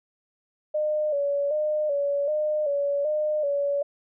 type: tone with vibrato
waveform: sine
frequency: 587.3 Hz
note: D5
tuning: in tune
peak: -22 dBFS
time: 0.74-3.83 s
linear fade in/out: 10 ms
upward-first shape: square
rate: 1.3 Hz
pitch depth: 59 cents each way
effects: none